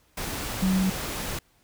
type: tone in noise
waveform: sine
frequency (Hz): 188.6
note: F#3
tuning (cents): +33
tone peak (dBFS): -20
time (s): 0.62-0.9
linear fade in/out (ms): 5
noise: pink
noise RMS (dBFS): -32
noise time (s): 0.17-1.39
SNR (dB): +9
effects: pink hiss -64 dBFS RMS until 1.63 s